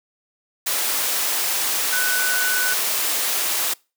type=tone in noise; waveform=sine; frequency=1494 Hz; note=F#6; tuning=16 cents sharp; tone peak=-21 dBFS; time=1.92-2.74 s; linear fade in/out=10 ms; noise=white; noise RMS=-22 dBFS; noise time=0.66-3.74 s; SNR=-2 dB; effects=noise-tail reverb RT60 0.3 s tail -25 dB re dry + high-pass 400 Hz 12 dB/octave